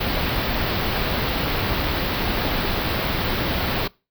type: band-stop noise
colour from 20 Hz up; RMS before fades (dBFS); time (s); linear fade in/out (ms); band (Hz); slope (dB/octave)
pink; -23; 0-3.88; 10; 4800 to 14000; 48
effects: noise-tail reverb RT60 0.3 s tail -24 dB re dry